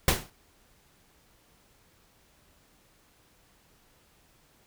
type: noise with exponential decay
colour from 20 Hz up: pink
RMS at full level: -18 dBFS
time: 0.08-0.3 s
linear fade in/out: 2 ms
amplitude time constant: 46 ms
effects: pink hiss -63 dBFS RMS until 4.66 s